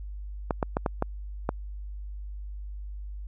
clicks, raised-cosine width 1 ms, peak -11 dBFS, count 6, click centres 0.508 / 0.628 / 0.769 / 0.862 / 1.024 / 1.491 s, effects added 50 Hz sine -35 dBFS peak until 3.27 s

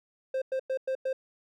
triangle tone bursts, 526 Hz, C5, 9 cents sharp, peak -25 dBFS, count 5, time 0.34-1.13 s, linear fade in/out 5 ms, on 78 ms, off 100 ms, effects none

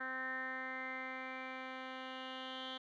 10% pulse tone with low-pass filter sweep, 260 Hz, C4, 11 cents flat, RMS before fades -44 dBFS, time 0-2.78 s, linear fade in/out 10 ms, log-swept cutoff 1700 to 3200 Hz, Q 10, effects none

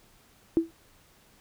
sine tone with exponential decay, 329.6 Hz, E4, in tune, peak -15 dBFS, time 0.57-0.71 s, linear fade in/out 0 ms, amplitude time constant 29 ms, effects pink hiss -60 dBFS RMS until 1.4 s

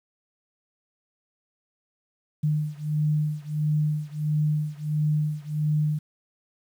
sine beating tone pair, 150.8 / 152.3 Hz, D3 / D#3, +46 / -37 cents, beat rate 1.5 Hz, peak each -25 / -26 dBFS, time 2.43-5.99 s, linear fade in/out 10 ms, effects 9-bit

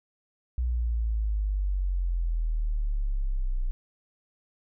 sine exponential sweep, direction down, 61.74 to 30.19 Hz, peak -24 dBFS, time 0.58-3.71 s, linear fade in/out 0 ms, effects none

